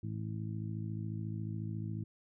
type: harmonic tone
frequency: 54.1 Hz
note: A1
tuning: 29 cents flat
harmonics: 2 / 3 / 4 / 5 / 6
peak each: -38 / -42 / -45 / -55 / -48 dBFS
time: 0.03-2.04 s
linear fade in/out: 5 ms
effects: none